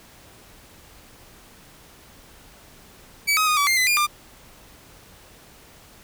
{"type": "tone with pitch steps", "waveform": "sawtooth", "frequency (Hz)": [2287, 1265, 1234, 1146, 2103, 2020, 2414, 1196], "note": ["D7", "D#6", "D#6", "D6", "C7", "B6", "D7", "D6"], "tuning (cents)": [-47, 28, -15, -43, 8, 39, 47, 31], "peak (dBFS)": -14, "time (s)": [3.27, 4.07], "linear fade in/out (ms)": 20, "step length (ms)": 100, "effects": ["pink hiss -49 dBFS RMS until 6.03 s"]}